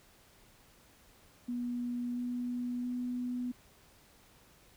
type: tone with pitch steps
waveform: sine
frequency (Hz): 242.9 / 245 / 247.1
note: B3 / B3 / B3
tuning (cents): -29 / -14 / +1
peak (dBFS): -33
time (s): 1.48-3.52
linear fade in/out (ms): 10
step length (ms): 680
effects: pink hiss -62 dBFS RMS until 4.76 s